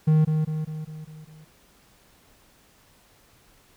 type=tone with echo; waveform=triangle; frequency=155.56 Hz; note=D#3; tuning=in tune; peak=-13 dBFS; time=0.07-0.25 s; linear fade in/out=10 ms; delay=200 ms; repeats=6; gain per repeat=-5 dB; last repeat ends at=1.45 s; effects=pink hiss -58 dBFS RMS until 3.76 s